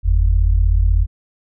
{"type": "tone pair together", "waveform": "sine", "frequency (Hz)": [45.89, 82.1], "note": ["F#1", "E2"], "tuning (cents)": [-14, -6], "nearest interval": "minor seventh", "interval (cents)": 1008, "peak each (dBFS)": [-12, -16], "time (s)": [0.03, 1.07], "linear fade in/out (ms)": 50, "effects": []}